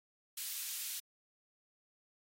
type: high-pass noise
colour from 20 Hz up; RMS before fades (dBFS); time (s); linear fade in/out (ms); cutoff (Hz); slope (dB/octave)
white; -41; 0.37-1; 5; 2700; 12
effects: AAC 48 kbps